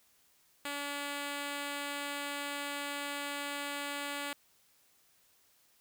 5% pulse tone, 286 Hz, D4, 46 cents flat, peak -25 dBFS, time 0.65-4.33 s, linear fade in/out 2 ms, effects white hiss -68 dBFS RMS until 5.8 s

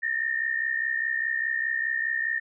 sine tone pair together, 1787.1 / 1852 Hz, A6 / A#6, +26 / -12 cents, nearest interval minor second, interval 62 cents, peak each -28 / -27 dBFS, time 0.02-2.4 s, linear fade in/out 20 ms, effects none

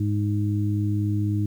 harmonic tone, 103.83 Hz, G#2, in tune, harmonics 1 / 2 / 3, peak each -22 / -30 / -28 dBFS, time 0-1.46 s, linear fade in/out 5 ms, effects 9-bit

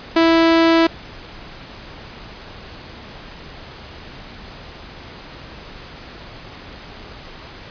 sawtooth tone, 329.6 Hz, E4, in tune, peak -7 dBFS, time 0.16-0.87 s, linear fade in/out 5 ms, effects pink hiss -37 dBFS RMS until 7.7 s + resampled to 11025 Hz

